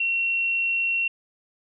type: tone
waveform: sine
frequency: 2728 Hz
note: F7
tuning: 41 cents flat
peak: -21 dBFS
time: 0-1.08 s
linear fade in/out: 5 ms
effects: none